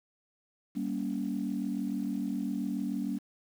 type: chord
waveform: sine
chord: G diminished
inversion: none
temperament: just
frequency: 196 / 235.2 / 282.2 Hz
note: G3 / Bb3 / Db4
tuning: 0 / +16 / +31 cents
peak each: -34 dBFS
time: 0.75-3.19 s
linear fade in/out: 20 ms
effects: tanh soft clip ceiling -22 dBFS + 9-bit